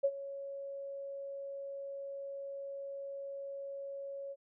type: tone with ADSR envelope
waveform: sine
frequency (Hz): 554.4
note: C#5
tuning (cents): 0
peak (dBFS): -24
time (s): 0.03-4.36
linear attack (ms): 17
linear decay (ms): 56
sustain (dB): -16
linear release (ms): 44
effects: none